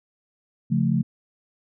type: chord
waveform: sine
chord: Db augmented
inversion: none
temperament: equal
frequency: 138.59 / 174.61 / 220 Hz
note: Db3 / F3 / A3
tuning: 0 / 0 / 0 cents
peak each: -23 dBFS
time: 0.7-1.03 s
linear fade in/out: 20 ms
effects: none